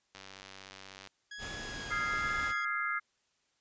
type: click train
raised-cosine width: 0.2 ms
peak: -30 dBFS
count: 90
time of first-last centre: 0.15-1.073 s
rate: 96.4 Hz
type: tone with vibrato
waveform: sawtooth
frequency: 1661.2 Hz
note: G#6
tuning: in tune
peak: -39 dBFS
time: 1.31-2.65 s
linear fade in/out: 5 ms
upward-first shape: triangle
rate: 1.2 Hz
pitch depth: 28 cents each way
type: noise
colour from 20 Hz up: pink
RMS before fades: -43 dBFS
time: 1.38-2.54 s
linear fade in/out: 50 ms
type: chord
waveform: sine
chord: F minor seventh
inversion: third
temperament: equal with one note detuned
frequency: 1244.5 / 1382.5 / 1661.2 / 2093 Hz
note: Eb6 / F6 / Ab6 / C7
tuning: 0 / -18 / 0 / 0 cents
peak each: -37 / -36 / -37 / -36 dBFS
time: 1.9-3 s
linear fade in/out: 20 ms
effects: white hiss -75 dBFS RMS until 3.6 s + resampled to 16000 Hz